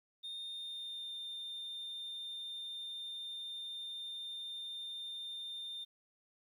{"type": "tone with pitch glide", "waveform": "sine", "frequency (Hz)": [3656, 3612], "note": ["A#7", "A7"], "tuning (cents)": [-34, 45], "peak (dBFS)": -39, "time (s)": [0.23, 5.85], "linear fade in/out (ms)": 20, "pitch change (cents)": -21, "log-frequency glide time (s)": [0.37, 1.16], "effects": ["tanh soft clip ceiling -40 dBFS", "12-bit"]}